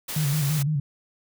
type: noise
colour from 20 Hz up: white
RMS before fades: -32 dBFS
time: 0.08-0.63 s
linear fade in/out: 10 ms
type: tone with vibrato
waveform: sine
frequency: 146.83 Hz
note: D3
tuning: in tune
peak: -21 dBFS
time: 0.16-0.8 s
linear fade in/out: 5 ms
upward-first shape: square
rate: 5.9 Hz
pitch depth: 81 cents each way
effects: none